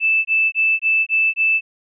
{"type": "tone bursts", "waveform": "sine", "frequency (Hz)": 2636, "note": "E7", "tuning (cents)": -1, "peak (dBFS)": -13, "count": 6, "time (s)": [0, 1.61], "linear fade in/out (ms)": 50, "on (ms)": 250, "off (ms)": 22, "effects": []}